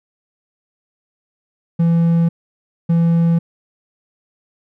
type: tone pair in turn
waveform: triangle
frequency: 167.7 / 167.7 Hz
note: E3 / E3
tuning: +30 / +30 cents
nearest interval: unison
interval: 0 cents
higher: neither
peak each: -9 dBFS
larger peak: neither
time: 1.79-2.29 / 2.89-3.39 s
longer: neither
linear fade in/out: 10 ms
effects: none